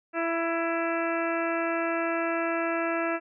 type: harmonic tone with a mistuned harmonic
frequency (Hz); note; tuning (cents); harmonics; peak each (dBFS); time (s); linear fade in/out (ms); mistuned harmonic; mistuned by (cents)
333.1; E4; +18; 1 / 2 / 3 / 4 / 5 / 6 / 7 / 8; -30 / -30 / -38 / -33 / -35 / -40 / -39 / -39; 0.13-3.2; 50; 3; -18
effects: none